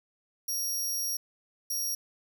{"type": "tone bursts at uneven times", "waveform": "20% pulse", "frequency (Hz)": 5640, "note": "F8", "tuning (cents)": 16, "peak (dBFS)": -24, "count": 2, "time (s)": [[0.48, 1.17], [1.7, 1.95]], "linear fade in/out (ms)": 5, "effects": []}